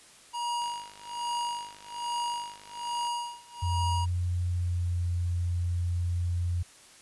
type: tone with tremolo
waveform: square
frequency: 953 Hz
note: A#5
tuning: 38 cents sharp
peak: -29 dBFS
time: 0.33-4.06 s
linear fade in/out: 20 ms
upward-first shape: sine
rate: 1.2 Hz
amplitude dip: 95%
type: click train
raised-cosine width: 0.2 ms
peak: -31 dBFS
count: 125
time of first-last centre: 0.62-3.071 s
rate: 50.6 Hz
type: tone with pitch glide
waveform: sine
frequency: 88.7 to 87.58 Hz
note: F2 to F2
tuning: +27 to +5 cents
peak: -26 dBFS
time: 3.62-6.63 s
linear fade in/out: 10 ms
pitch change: -22 cents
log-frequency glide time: 4.45-5.02 s
effects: white hiss -54 dBFS RMS until 7.01 s + resampled to 24000 Hz